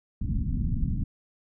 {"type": "low-pass noise", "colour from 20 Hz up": "pink", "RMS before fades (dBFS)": -27, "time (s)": [0.21, 1.04], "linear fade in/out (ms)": 5, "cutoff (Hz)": 250, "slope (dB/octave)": 48, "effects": []}